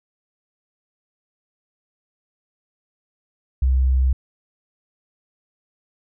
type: tone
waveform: sine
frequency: 64.9 Hz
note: C2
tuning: 13 cents flat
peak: -14 dBFS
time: 3.62-4.13 s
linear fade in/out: 5 ms
effects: none